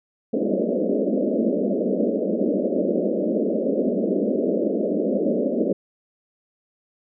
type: band-pass noise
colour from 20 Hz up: pink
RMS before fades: -22 dBFS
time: 0.33-5.73 s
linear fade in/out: 5 ms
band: 190 to 620 Hz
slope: 96 dB/octave
effects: none